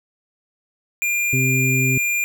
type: tone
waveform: square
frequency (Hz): 2400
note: D7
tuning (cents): +37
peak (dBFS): -19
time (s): 1.02-2.24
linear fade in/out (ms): 0
type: harmonic tone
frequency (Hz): 130.2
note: C3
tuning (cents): -8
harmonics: 1 / 2 / 3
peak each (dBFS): -19 / -25 / -29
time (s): 1.33-1.98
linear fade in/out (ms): 2
effects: none